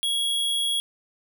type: tone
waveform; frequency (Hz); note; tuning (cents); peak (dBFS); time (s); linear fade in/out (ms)
square; 3322; G#7; 0; -23; 0.03-0.8; 0
effects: 10-bit